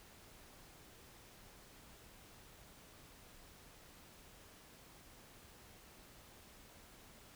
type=silence; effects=pink hiss -60 dBFS RMS until 7.35 s